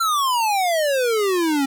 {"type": "exponential sweep", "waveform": "square", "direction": "down", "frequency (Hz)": [1374, 267.6], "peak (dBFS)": -18, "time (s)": [0, 1.66], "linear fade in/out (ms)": 10, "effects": []}